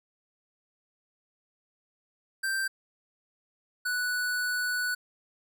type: tone pair in turn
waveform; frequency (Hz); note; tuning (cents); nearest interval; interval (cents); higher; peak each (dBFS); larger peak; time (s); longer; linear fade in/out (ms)
square; 1568 / 1480; G6 / F#6; 0 / 0; minor second; 100; first; -28; neither; 2.43-2.68 / 3.85-4.95; second; 10
effects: none